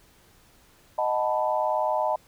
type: chord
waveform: sine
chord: B dominant seventh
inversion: first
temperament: equal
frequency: 622.3 / 740 / 880 / 987.8 Hz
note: D#5 / F#5 / A5 / B5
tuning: 0 / 0 / 0 / 0 cents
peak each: -26 / -30 / -27 / -30 dBFS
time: 0.98-2.16 s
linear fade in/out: 5 ms
effects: pink hiss -58 dBFS RMS until 2.27 s